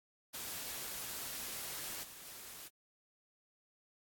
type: noise with level steps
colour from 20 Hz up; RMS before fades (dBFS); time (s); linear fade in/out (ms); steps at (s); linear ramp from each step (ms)
white; -43 / -52 / -50; 0.33-2.69; 20; 2.03 / 2.25; 5
effects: AAC 64 kbps